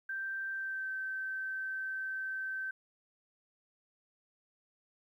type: tone with pitch glide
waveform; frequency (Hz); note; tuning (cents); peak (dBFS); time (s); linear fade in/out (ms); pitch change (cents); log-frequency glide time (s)
sine; 1568 to 1546.4; G6 to G6; 0 to -24; -35; 0.09-2.71; 5; -24; 0.54-0.89
effects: 12-bit